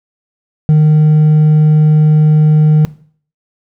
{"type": "tone with hard clipping", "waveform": "sine", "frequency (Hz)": 153.3, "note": "D#3", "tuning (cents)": -25, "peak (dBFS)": -5, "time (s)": [0.69, 2.85], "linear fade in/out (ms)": 0, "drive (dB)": 2, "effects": ["noise-tail reverb RT60 0.5 s tail -19 dB re dry"]}